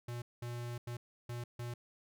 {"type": "tone bursts at uneven times", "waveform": "square", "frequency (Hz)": 120.1, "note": "B2", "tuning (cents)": -48, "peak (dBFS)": -40, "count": 5, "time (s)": [[0.08, 0.22], [0.42, 0.78], [0.87, 0.97], [1.29, 1.44], [1.59, 1.74]], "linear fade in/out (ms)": 5, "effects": []}